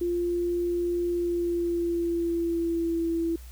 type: tone with pitch glide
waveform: sine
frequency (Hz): 348.4 to 332.7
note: F4 to E4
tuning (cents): -4 to +16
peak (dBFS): -24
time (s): 0.01-3.36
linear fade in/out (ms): 5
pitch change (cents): -80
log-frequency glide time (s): 1.09-3.06
effects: added 60 Hz sine -41 dBFS peak until 3.51 s + white hiss -54 dBFS RMS until 3.51 s